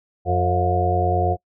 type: harmonic tone with a mistuned harmonic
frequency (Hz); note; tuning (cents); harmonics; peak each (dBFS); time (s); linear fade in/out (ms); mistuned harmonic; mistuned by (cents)
89.5; F2; +43; 1 / 2 / 4 / 5 / 6 / 7 / 8; -21 / -31 / -26 / -27 / -28 / -31 / -21; 0.25-1.37; 50; 7; +78
effects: noise-tail reverb RT60 0.1 s tail -26 dB re dry